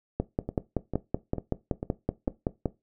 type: two click trains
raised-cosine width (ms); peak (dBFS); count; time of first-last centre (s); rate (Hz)
2; -12 / -18; 14 / 5; 0.2-2.657 / 0.49-2.276; 5.29 / 2.24
effects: noise-tail reverb RT60 0.2 s tail -17 dB re dry